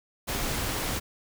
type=noise; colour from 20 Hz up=pink; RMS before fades=-30 dBFS; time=0.27-1 s; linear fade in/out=20 ms; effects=none